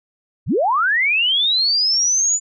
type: linear sweep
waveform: sine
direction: up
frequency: 58.3 to 7040 Hz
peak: -14 dBFS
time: 0.46-2.4 s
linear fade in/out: 50 ms
effects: none